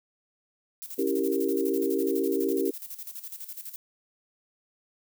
violet noise with tremolo, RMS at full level -38 dBFS, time 0.82-3.76 s, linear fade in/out 0 ms, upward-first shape square, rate 12 Hz, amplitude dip 70%
sine chord, C# diminished seventh, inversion none, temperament equal, 277.2 / 329.6 / 392 / 466.2 Hz, C#4 / E4 / G4 / Bb4, 0 / 0 / 0 / 0 cents, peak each -30 / -30 / -27 / -31 dBFS, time 0.98-2.71 s, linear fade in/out 10 ms
effects none

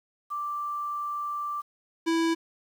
sine / square tone pair in turn, 1174.7 / 329.6 Hz, D6 / E4, 0 / 0 cents, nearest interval octave + minor seventh, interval 2200 cents, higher first, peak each -29 / -23 dBFS, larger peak second, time 0.3-1.62 / 2.06-2.35 s, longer first, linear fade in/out 20 ms, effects low-pass 7000 Hz 12 dB/octave + 9-bit

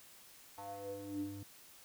square tone with band-pass filter sweep, 100 Hz, G2, 35 cents sharp, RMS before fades -44 dBFS, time 0.58-1.43 s, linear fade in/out 0 ms, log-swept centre 860 to 200 Hz, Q 6.6, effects white hiss -59 dBFS RMS until 1.84 s

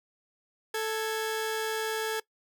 sawtooth tone pair together, 440 / 1661.2 Hz, A4 / G#6, 0 / 0 cents, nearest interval octave + major seventh, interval 2300 cents, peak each -26 / -32 dBFS, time 0.74-2.2 s, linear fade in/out 5 ms, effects noise-tail reverb RT60 0.1 s tail -21 dB re dry

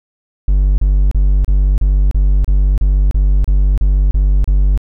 triangle tone bursts, 48.56 Hz, G1, 16 cents flat, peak -6 dBFS, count 13, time 0.48-4.776 s, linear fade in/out 0 ms, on 300 ms, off 33 ms, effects none

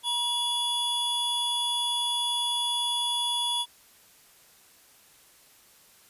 square tone pair together, 956 / 3410 Hz, A#5 / G#7, +43 / +45 cents, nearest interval octave + minor seventh, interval 2202 cents, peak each -33 / -27 dBFS, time 0.03-3.66 s, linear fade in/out 50 ms, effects white hiss -57 dBFS RMS until 6.09 s + resampled to 32000 Hz

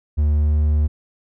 triangle tone, 74.9 Hz, D2, 35 cents sharp, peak -12 dBFS, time 0.17-0.88 s, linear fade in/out 20 ms, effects none

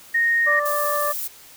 sine tone, 1858 Hz, A#6, 6 cents flat, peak -16 dBFS, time 0.14-0.6 s, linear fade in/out 10 ms
harmonic tone, 587.3 Hz, D5, in tune, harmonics 1 / 2 / 3, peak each -24 / -23 / -31 dBFS, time 0.46-1.13 s, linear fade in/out 20 ms
violet noise, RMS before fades -28 dBFS, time 0.65-1.28 s, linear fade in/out 10 ms
effects white hiss -46 dBFS RMS until 1.56 s

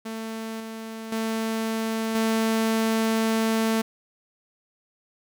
sawtooth tone with level steps, 223 Hz, A3, 23 cents sharp, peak -27 / -30 / -21 / -17 dBFS, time 0.05-3.82 s, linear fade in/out 10 ms, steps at 0.6 / 1.12 / 2.15 s, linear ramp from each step 2 ms, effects none

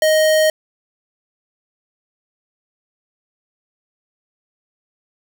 square tone, 624 Hz, D#5, 5 cents sharp, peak -12 dBFS, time 0.02-0.5 s, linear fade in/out 2 ms, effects none

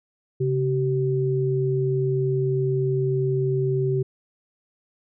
sine tone pair together, 135.3 / 382.7 Hz, C#3 / G4, -42 / -42 cents, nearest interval octave + tritone, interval 1800 cents, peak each -22 / -23 dBFS, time 0.4-4.03 s, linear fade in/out 10 ms, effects none

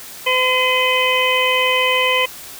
harmonic tone with a mistuned harmonic, 510 Hz, C5, 44 cents flat, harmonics 1 / 2 / 4 / 5 / 6, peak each -20 / -20 / -20 / -20 / -20 dBFS, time 0.26-2.26 s, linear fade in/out 10 ms, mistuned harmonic 5, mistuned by -17 cents, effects white hiss -35 dBFS RMS until 2.59 s

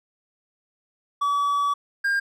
triangle tone pair in turn, 1143 / 1606.6 Hz, D6 / G6, -47 / +42 cents, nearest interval tritone, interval 589 cents, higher second, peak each -18 dBFS, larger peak neither, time 1.21-1.74 / 2.04-2.2 s, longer first, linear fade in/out 10 ms, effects none

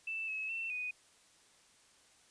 sine tone with pitch steps, 2651 / 2579 / 2687 / 2487 Hz, E7 / E7 / E7 / D#7, +9 / -39 / +33 / -1 cents, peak -36 dBFS, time 0.07-0.91 s, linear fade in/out 5 ms, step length 210 ms, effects white hiss -65 dBFS RMS until 2.3 s + resampled to 22050 Hz

